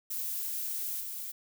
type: noise with level steps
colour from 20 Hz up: violet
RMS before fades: -35 / -39 dBFS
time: 0.1-1.32 s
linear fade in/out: 10 ms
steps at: 1 s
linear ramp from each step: 10 ms
effects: none